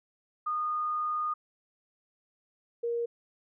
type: tone pair in turn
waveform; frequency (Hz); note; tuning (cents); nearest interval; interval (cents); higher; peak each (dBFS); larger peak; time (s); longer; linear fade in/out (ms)
sine; 1227 / 470.1; D#6 / A#4; -25 / +15; octave + perfect fourth; 1660; first; -28; neither; 0.46-1.34 / 2.83-3.06; first; 10
effects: none